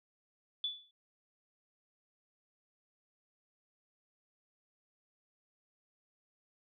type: tone with exponential decay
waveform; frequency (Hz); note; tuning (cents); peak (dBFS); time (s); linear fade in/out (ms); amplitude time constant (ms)
sine; 3460; A7; -30; -30; 0.64-0.91; 2; 57
effects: none